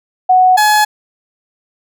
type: tone pair in turn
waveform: sine / 30% pulse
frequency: 740 / 847.5 Hz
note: F#5 / G#5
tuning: 0 / +35 cents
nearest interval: major second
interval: 235 cents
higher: second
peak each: -5 dBFS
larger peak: neither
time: 0.29-0.57 / 0.57-0.85 s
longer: neither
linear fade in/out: 10 ms
effects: none